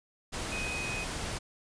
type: tone in noise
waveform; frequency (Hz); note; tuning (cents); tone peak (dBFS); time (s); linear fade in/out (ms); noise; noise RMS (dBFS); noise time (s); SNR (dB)
sine; 2510; D#7; +15; -35; 0.51-1.05; 20; pink; -36; 0.32-1.39; -2
effects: resampled to 22050 Hz